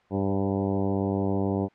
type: harmonic tone with a mistuned harmonic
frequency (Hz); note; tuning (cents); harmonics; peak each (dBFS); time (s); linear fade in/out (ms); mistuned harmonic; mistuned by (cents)
98; G2; 0; 1 / 2 / 3 / 4 / 5 / 6 / 7 / 8 / 9 / 10; -30 / -28 / -30 / -31 / -35 / -37 / -38 / -40 / -41 / -46; 0.1-1.69; 50; 6; -20
effects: white hiss -61 dBFS RMS until 1.74 s + low-pass 2000 Hz 12 dB/octave